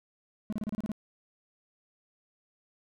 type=tone bursts; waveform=triangle; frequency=213 Hz; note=G#3; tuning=44 cents sharp; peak=-28 dBFS; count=8; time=0.5-0.917 s; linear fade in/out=0 ms; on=25 ms; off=31 ms; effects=none